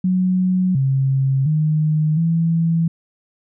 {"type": "tone with pitch steps", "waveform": "sine", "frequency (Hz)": [184.2, 134.7, 154.2, 165.4], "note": ["F#3", "C#3", "D#3", "E3"], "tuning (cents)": [-7, -49, -15, 6], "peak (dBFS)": -14, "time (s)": [0.04, 2.88], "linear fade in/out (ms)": 5, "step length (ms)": 710, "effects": []}